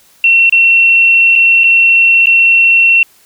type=tone with dropouts; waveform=sine; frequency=2716 Hz; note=F7; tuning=49 cents flat; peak=-4 dBFS; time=0.24-3.03 s; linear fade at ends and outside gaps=2 ms; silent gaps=0.496-0.524 / 1.355-1.359 / 1.636-1.64 / 2.259-2.269 s; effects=white hiss -47 dBFS RMS until 3.25 s